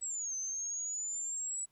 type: exponential two-way sweep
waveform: sine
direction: down then up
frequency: 7900 to 6160 to 7900 Hz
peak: -35 dBFS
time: 0.01-1.66 s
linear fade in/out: 20 ms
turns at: 0.36 s
effects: pink hiss -75 dBFS RMS until 1.71 s